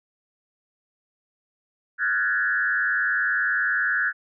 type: tone with frequency modulation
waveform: sine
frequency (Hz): 1590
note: G6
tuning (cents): +24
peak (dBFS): -20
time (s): 1.98-4.13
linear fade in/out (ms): 50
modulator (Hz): 100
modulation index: 1.7
effects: none